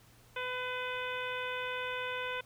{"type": "harmonic tone with a mistuned harmonic", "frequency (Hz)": 502, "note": "B4", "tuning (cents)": 28, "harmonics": [1, 2, 3, 4, 5, 6, 7], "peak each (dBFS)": [-40, -41, -40, -45, -42, -47, -47], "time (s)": [0.36, 2.41], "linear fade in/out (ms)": 5, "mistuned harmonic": 4, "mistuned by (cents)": 20, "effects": ["added 117 Hz sine -62 dBFS peak until 2.45 s", "pink hiss -62 dBFS RMS until 2.45 s"]}